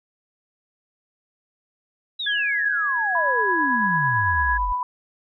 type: exponential sweep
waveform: sine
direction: down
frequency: 3951 to 41.2 Hz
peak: -25 dBFS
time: 2.19-4.73 s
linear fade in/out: 10 ms
type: tone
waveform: sine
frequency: 1665 Hz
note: G#6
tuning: 4 cents sharp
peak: -21 dBFS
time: 2.26-4.58 s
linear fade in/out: 10 ms
type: tone with tremolo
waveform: sine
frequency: 992 Hz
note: B5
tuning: 7 cents sharp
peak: -20 dBFS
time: 3.15-4.83 s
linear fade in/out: 2 ms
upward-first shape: sine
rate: 9 Hz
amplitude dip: 35%
effects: none